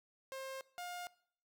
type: tone pair in turn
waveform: sawtooth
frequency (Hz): 532 / 710.1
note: C5 / F5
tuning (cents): +29 / +29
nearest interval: perfect fourth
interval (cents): 500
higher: second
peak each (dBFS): -39 / -39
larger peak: neither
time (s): 0.32-0.61 / 0.78-1.07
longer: neither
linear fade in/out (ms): 0
effects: noise-tail reverb RT60 0.6 s tail -21 dB re dry